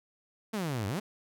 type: exponential two-way sweep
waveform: sawtooth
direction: down then up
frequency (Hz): 229.4 to 93 to 229.4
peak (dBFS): -27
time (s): 0.53-1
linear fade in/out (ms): 10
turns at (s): 0.87
effects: none